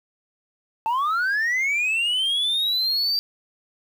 sine linear sweep, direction up, 869 to 4699 Hz, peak -17 dBFS, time 0.86-3.19 s, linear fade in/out 0 ms, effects tanh soft clip ceiling -19 dBFS + 8-bit

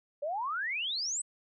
sine exponential sweep, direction up, 554.4 to 8400 Hz, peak -31 dBFS, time 0.22-1.22 s, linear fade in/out 10 ms, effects none

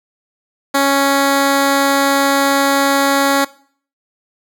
10% pulse tone, 277.2 Hz, C#4, in tune, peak -3 dBFS, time 0.74-3.45 s, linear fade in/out 10 ms, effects noise-tail reverb RT60 0.5 s tail -20 dB re dry

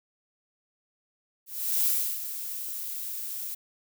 violet noise with ADSR envelope, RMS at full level -24 dBFS, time 1.46-3.55 s, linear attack 390 ms, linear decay 330 ms, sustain -11 dB, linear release 10 ms, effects none

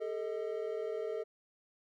triangle tone cluster, 406.8 / 446.7 / 628 Hz, G#4 / A4 / D#5, -36 / +26 / +16 cents, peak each -39 / -35 / -40 dBFS, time 0-1.24 s, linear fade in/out 20 ms, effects none

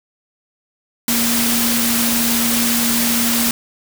sine tone in noise, 234.4 Hz, A#3, 10 cents sharp, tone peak -19 dBFS, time 1.08-3.51 s, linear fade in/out 2 ms, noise white, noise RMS -18 dBFS, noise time 1.08-3.51 s, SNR -4 dB, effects none

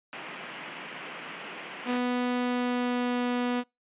white band-pass noise, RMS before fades -41 dBFS, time 0.13-1.97 s, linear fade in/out 0 ms, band 150 to 3000 Hz, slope 48 dB/octave
sawtooth tone with pitch glide, 246.9 to 245.3 Hz, B3 to B3, 0 to -12 cents, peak -22 dBFS, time 1.85-3.64 s, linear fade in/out 50 ms, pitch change -12 cents, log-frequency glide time 2.35-3.18 s
effects noise-tail reverb RT60 0.2 s tail -24 dB re dry + resampled to 8000 Hz

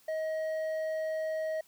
sine tone with hard clipping, 632 Hz, D#5, 27 cents sharp, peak -32 dBFS, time 0.08-1.61 s, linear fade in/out 5 ms, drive 5 dB, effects white hiss -63 dBFS RMS until 1.67 s

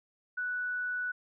sine tone, 1480 Hz, F#6, in tune, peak -31 dBFS, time 0.37-1.12 s, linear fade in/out 10 ms, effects none

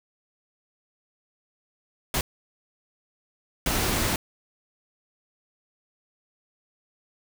pink noise bursts at uneven times, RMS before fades -25 dBFS, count 2, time 2.14-2.21 / 3.66-4.16 s, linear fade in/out 2 ms, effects none

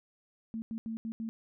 sine tone bursts at uneven times, 224.7 Hz, A3, 37 cents sharp, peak -34 dBFS, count 5, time 0.54-0.62 / 0.71-0.78 / 0.86-0.97 / 1.05-1.12 / 1.2-1.29 s, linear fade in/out 0 ms, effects none

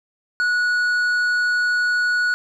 sine tone with tanh clipping, 1464 Hz, F#6, 19 cents flat, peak -18 dBFS, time 0.4-2.34 s, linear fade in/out 0 ms, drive 7 dB, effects none

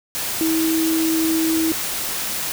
sine tone in noise, 322.6 Hz, E4, 37 cents flat, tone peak -17 dBFS, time 0.41-1.72 s, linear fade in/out 0 ms, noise white, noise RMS -25 dBFS, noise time 0.15-2.52 s, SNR +5 dB, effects none

